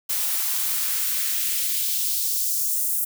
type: noise with high-pass filter sweep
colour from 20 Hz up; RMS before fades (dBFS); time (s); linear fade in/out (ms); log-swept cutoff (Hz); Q
blue; -24; 0.09-3.05; 10; 520 to 9700; 1.2
effects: none